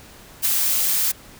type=noise with ADSR envelope; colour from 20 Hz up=blue; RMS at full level=-17 dBFS; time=0.42-1.12 s; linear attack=37 ms; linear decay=3 ms; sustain=-3 dB; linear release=11 ms; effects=pink hiss -45 dBFS RMS until 1.39 s